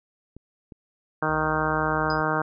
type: clicks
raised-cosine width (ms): 3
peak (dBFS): -29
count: 2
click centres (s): 0.366 / 0.722
type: harmonic tone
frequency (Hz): 155.56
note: D#3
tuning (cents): 0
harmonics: 1 / 2 / 3 / 4 / 5 / 6 / 7 / 8 / 9 / 10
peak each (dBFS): -31 / -31 / -31 / -31 / -31 / -31 / -31 / -31 / -31 / -31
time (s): 1.22-2.42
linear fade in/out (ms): 5
type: tone with vibrato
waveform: triangle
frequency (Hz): 65.41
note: C2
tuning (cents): 0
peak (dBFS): -36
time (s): 1.29-2.21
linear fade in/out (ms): 0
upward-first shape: square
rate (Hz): 7.9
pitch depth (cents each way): 130
type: tone with exponential decay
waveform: sine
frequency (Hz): 4978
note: D#8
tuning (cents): 0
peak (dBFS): -30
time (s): 2.1-2.24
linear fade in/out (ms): 2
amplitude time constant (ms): 29
effects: none